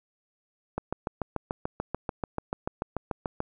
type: click train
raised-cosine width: 1 ms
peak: -15 dBFS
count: 19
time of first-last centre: 0.78-3.404 s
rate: 6.86 Hz
effects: none

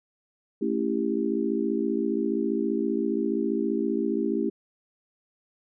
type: chord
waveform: sine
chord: A dominant seventh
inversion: none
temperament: just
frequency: 220 / 275 / 330 / 396 Hz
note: A3 / C#4 / E4 / G4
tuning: 0 / -14 / +2 / +18 cents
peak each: -29 dBFS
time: 0.61-4.5 s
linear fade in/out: 10 ms
effects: none

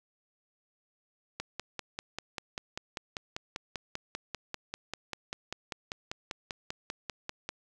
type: click train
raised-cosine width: 0.2 ms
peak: -18 dBFS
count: 32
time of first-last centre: 1.4-7.49 s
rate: 5.09 Hz
effects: none

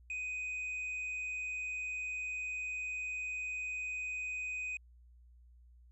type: tone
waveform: triangle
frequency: 2500 Hz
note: D#7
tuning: 8 cents sharp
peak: -35 dBFS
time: 0.1-4.77 s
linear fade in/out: 2 ms
effects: added 60 Hz sine -57 dBFS peak until 5.91 s + resampled to 24000 Hz

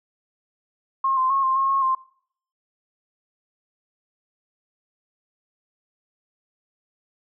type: tone with pitch steps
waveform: sine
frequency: 1074 / 1040 / 1089 / 1054 / 1080 / 1088 / 1051 Hz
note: C6 / C6 / C#6 / C6 / C#6 / C#6 / C6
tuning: +45 / -11 / -31 / +12 / -45 / -33 / +7 cents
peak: -18 dBFS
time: 1.04-1.95 s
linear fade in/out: 5 ms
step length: 130 ms
effects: noise-tail reverb RT60 0.6 s tail -22 dB re dry

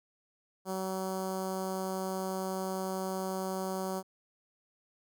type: tone with notch filter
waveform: 10% pulse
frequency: 189 Hz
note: F#3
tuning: 37 cents sharp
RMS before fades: -35 dBFS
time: 0.65-4.03 s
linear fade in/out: 50 ms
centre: 2600 Hz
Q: 0.55
effects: none

